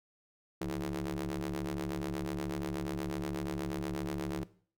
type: ring-modulated tone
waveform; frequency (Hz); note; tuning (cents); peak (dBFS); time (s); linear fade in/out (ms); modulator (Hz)
sawtooth; 72.9; D2; -12; -27; 0.61-4.44; 5; 251
effects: noise-tail reverb RT60 0.5 s tail -19 dB re dry